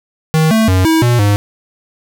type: tone with pitch steps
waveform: square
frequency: 158.1 / 221.5 / 92.9 / 322.4 / 120.8 / 102.4 Hz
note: D#3 / A3 / F#2 / E4 / B2 / G#2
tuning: +28 / +12 / +7 / -38 / -38 / -24 cents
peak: -9 dBFS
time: 0.34-1.36 s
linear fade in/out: 0 ms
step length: 170 ms
effects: none